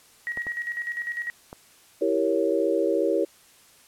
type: tone with tremolo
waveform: sine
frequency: 1902 Hz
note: A#6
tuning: 34 cents sharp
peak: -26 dBFS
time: 0.27-1.3 s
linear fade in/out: 0 ms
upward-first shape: square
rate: 10 Hz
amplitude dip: 60%
type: clicks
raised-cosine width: 1 ms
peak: -24 dBFS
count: 3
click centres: 0.374 / 0.468 / 1.529 s
type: chord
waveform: sine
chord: E diminished seventh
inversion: none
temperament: equal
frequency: 329.6 / 392 / 466.2 / 554.4 Hz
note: E4 / G4 / Bb4 / Db5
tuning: 0 / 0 / 0 / 0 cents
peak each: -26 dBFS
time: 2.01-3.25 s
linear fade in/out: 10 ms
effects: white hiss -55 dBFS RMS until 3.87 s + low-pass 12000 Hz 12 dB/octave